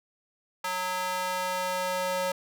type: tone with high-pass filter sweep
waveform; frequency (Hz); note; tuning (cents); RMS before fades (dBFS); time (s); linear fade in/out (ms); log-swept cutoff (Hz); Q
square; 183.3; F#3; -16; -30; 0.64-2.32; 5; 1000 to 600; 1.7
effects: none